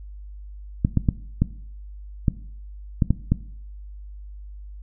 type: clicks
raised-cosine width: 5 ms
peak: -5 dBFS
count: 8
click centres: 0.849 / 0.973 / 1.088 / 1.42 / 2.282 / 3.022 / 3.106 / 3.32 s
effects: noise-tail reverb RT60 0.6 s tail -17 dB re dry + added 50 Hz sine -36 dBFS peak until 4.82 s